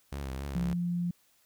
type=tone with vibrato; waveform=sawtooth; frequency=68 Hz; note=C#2; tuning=33 cents flat; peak=-31 dBFS; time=0.12-0.74 s; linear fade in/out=5 ms; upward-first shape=triangle; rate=3.7 Hz; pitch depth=91 cents each way
type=tone; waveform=sine; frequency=174.61 Hz; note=F3; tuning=in tune; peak=-28 dBFS; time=0.55-1.11 s; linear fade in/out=5 ms
effects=white hiss -67 dBFS RMS until 1.45 s